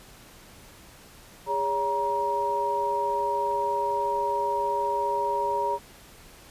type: tone cluster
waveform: sine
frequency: 407.5 / 563 / 946 Hz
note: G#4 / C#5 / A#5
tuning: -33 / +27 / +25 cents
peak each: -31 / -31 / -25 dBFS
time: 1.46-5.79 s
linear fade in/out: 50 ms
effects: pink hiss -50 dBFS RMS until 6.5 s + resampled to 32000 Hz